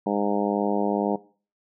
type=harmonic tone; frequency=102.1 Hz; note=G#2; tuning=29 cents flat; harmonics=2 / 3 / 4 / 5 / 6 / 7 / 8 / 9; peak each=-27 / -29 / -30 / -31 / -32 / -32 / -33 / -34 dBFS; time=0.06-1.16 s; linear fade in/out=5 ms; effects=noise-tail reverb RT60 0.4 s tail -19 dB re dry